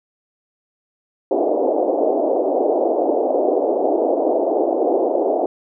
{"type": "band-pass noise", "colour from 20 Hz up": "white", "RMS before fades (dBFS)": -18, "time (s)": [1.31, 5.46], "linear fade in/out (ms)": 2, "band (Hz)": [290, 710], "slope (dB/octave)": 48, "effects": []}